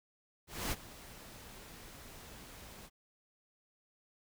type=noise with ADSR envelope; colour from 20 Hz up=pink; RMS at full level=-35 dBFS; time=0.47-2.9 s; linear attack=250 ms; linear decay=30 ms; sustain=-17 dB; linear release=45 ms; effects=none